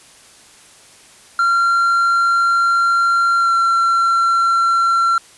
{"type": "tone with pitch glide", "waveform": "triangle", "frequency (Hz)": [1377, 1361.2], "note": ["F6", "F6"], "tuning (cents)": [-25, -45], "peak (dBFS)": -10, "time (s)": [1.39, 5.18], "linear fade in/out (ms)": 2, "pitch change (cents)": -20, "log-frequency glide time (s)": [3.38, 3.52], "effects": ["white hiss -45 dBFS RMS until 5.37 s", "resampled to 24000 Hz"]}